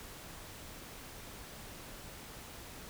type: silence
effects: pink hiss -49 dBFS RMS until 2.89 s